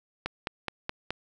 click train, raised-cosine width 0.3 ms, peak -14 dBFS, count 5, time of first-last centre 0.26-1.106 s, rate 4.73 Hz, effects none

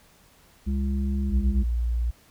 harmonic tone, 67.8 Hz, C#2, 38 cents flat, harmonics 1 / 3 / 5, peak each -24 / -28 / -42 dBFS, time 0.66-1.64 s, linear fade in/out 20 ms
sine tone, 58.7 Hz, A#1, 13 cents sharp, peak -22 dBFS, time 1.3-2.11 s, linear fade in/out 10 ms
effects pink hiss -57 dBFS RMS until 2.3 s

